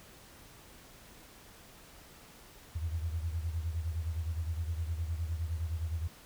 sine beating tone pair, 80.4 / 90.1 Hz, E2 / F#2, -43 / -45 cents, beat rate 9.7 Hz, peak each -33 / -39 dBFS, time 2.75-6.08 s, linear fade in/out 10 ms, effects pink hiss -55 dBFS RMS until 6.25 s

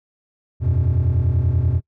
triangle chord, E suspended second, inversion none, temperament just, 82.41 / 92.71 / 123.61 Hz, E2 / F#2 / B2, 0 / +4 / +2 cents, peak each -17 dBFS, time 0.6-1.81 s, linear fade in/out 50 ms, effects noise-tail reverb RT60 0.1 s tail -23 dB re dry + tanh soft clip ceiling -9 dBFS

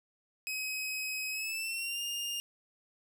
sawtooth tone with pitch glide, 2539 to 2817 Hz, D#7 to F7, +34 to +14 cents, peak -31 dBFS, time 0.47-2.4 s, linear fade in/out 0 ms, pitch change +180 cents, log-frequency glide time 1.3-2.02 s, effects none

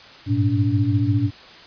sine tone cluster, 97.9 / 103.7 / 118 / 287.4 Hz, G2 / G#2 / A#2 / D4, -2 / -2 / +22 / -37 cents, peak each -28 / -20 / -21 / -22 dBFS, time 0.26-1.31 s, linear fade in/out 50 ms, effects white hiss -43 dBFS RMS until 1.66 s + resampled to 11025 Hz

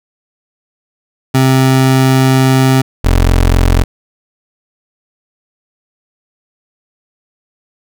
25% pulse tone pair in turn, 131.7 / 43.95 Hz, C3 / F1, +12 / +12 cents, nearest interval octave + perfect fifth, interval 1900 cents, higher first, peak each -3 dBFS, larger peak neither, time 1.34-2.82 / 3.04-3.84 s, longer first, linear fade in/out 10 ms, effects none

